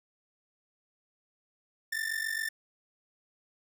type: ring-modulated tone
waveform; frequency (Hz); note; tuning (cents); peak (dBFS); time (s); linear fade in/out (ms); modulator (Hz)
45% pulse; 1787; A6; +26; -28; 1.92-2.49; 5; 23.7
effects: none